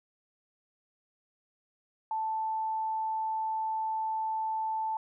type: tone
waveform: sine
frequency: 880 Hz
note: A5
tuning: in tune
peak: -29 dBFS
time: 2.11-4.97 s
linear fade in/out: 2 ms
effects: none